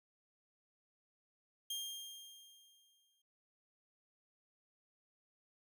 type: tone with exponential decay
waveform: sawtooth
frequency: 3208 Hz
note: G7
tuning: 39 cents sharp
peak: -35 dBFS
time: 1.7-3.22 s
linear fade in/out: 5 ms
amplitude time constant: 330 ms
effects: none